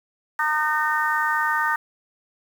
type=harmonic tone; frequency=305.4 Hz; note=D#4; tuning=32 cents flat; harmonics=3 / 4 / 5 / 6; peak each=-25 / -25 / -25 / -25 dBFS; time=0.39-1.76 s; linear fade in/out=5 ms; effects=7-bit